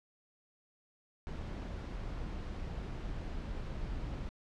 brown noise, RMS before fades -40 dBFS, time 1.27-4.29 s, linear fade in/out 0 ms, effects low-pass 5000 Hz 12 dB/octave

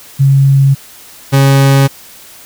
sine / 40% pulse tone pair in turn, 137.1 / 137.1 Hz, C#3 / C#3, -19 / -19 cents, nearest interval unison, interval 0 cents, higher neither, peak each -4 dBFS, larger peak neither, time 0.19-0.75 / 1.32-1.88 s, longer neither, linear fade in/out 20 ms, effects white hiss -36 dBFS RMS until 2.45 s

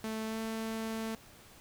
sawtooth tone with pitch glide, 220 to 222.7 Hz, A3 to A3, 0 to +21 cents, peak -31 dBFS, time 0.04-1.15 s, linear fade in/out 0 ms, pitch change +21 cents, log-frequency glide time 0.26-0.38 s, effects pink hiss -56 dBFS RMS until 1.6 s

